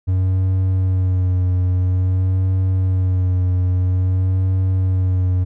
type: tone with vibrato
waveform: triangle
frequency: 92.5 Hz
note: F#2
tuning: in tune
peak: -12 dBFS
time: 0.07-5.45 s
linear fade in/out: 20 ms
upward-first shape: sine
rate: 0.5 Hz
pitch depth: 28 cents each way
effects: none